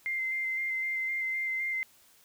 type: tone with vibrato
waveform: sine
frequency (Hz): 2085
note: C7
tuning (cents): -7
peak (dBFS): -29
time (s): 0.06-1.83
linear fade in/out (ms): 0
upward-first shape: square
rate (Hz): 3.9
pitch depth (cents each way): 12
effects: white hiss -61 dBFS RMS until 2.24 s